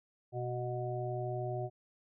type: harmonic tone with a mistuned harmonic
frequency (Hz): 123.8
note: B2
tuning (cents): +5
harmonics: 1 / 3 / 5 / 6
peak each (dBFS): -37 / -40 / -41 / -42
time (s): 0.32-1.7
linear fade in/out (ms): 50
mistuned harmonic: 6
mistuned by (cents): -26
effects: none